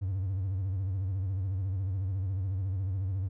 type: tone with vibrato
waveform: triangle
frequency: 95.3 Hz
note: G2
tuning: 48 cents flat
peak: -26 dBFS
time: 0.01-3.29 s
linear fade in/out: 20 ms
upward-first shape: sine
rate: 14 Hz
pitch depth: 97 cents each way
effects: tanh soft clip ceiling -23 dBFS